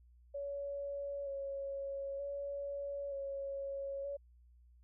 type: tone with vibrato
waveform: sine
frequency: 558 Hz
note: C#5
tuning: 11 cents sharp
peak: -38 dBFS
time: 0.34-4.17 s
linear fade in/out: 10 ms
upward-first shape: square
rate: 0.54 Hz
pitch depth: 18 cents each way
effects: added 60 Hz sine -60 dBFS peak until 4.83 s